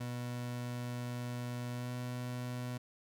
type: tone with pitch glide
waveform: 30% pulse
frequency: 122.3 to 123.72 Hz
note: B2 to B2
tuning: -16 to +3 cents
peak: -35 dBFS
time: 0-2.78 s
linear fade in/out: 10 ms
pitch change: +19 cents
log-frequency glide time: 1.73-1.91 s
effects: none